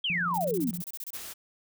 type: exponential sweep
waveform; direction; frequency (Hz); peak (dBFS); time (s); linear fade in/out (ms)
sine; down; 3326 to 207.7; -26; 0.04-0.71; 5
type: tone with tremolo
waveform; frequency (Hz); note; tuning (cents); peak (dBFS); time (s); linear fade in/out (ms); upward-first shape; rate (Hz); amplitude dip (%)
sine; 174.61; F3; 0; -32; 0.1-0.82; 0; square; 19; 40
type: noise bursts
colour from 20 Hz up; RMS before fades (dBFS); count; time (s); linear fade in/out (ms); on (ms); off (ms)
violet; -38; 13; 0.34-1.171; 2; 39; 27
type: noise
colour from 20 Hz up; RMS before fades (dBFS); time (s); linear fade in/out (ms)
white; -41; 1.13-1.34; 20
effects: none